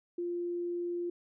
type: tone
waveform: sine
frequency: 348.5 Hz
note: F4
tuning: 4 cents flat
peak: -32 dBFS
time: 0.18-1.1 s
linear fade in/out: 5 ms
effects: none